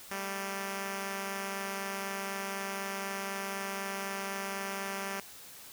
5% pulse tone pair together, 196 / 220 Hz, G3 / A3, 0 / 0 cents, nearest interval major second, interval 200 cents, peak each -24 / -34 dBFS, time 0.11-5.2 s, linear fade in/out 2 ms, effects white hiss -50 dBFS RMS until 5.72 s

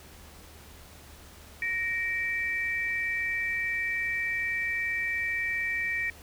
sine tone pair together, 1864.7 / 2322 Hz, A#6 / D7, 0 / -20 cents, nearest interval major third, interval 380 cents, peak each -30 / -30 dBFS, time 1.62-6.1 s, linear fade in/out 2 ms, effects added 75 Hz sine -52 dBFS peak until 6.22 s + pink hiss -51 dBFS RMS until 6.22 s

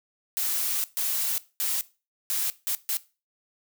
blue noise bursts at uneven times, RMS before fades -27 dBFS, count 6, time 0.37-0.84 / 0.97-1.38 / 1.6-1.81 / 2.3-2.5 / 2.67-2.75 / 2.89-2.97 s, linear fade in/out 0 ms, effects noise-tail reverb RT60 0.3 s tail -18 dB re dry

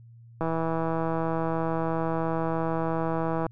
click train, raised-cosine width 1 ms, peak -15 dBFS, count 499, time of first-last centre 0.41-3.465 s, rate 163 Hz, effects added 116 Hz sine -47 dBFS peak until 3.51 s

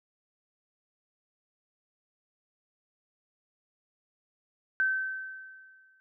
sine tone with exponential decay, 1541 Hz, G6, 30 cents flat, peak -22 dBFS, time 4.8-6 s, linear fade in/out 0 ms, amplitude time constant 260 ms, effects none

